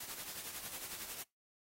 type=noise with tremolo; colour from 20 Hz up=white; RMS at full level=-43 dBFS; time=0-1.23 s; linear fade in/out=5 ms; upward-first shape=triangle; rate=11 Hz; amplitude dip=60%; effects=noise-tail reverb RT60 0.2 s tail -23 dB re dry + AAC 48 kbps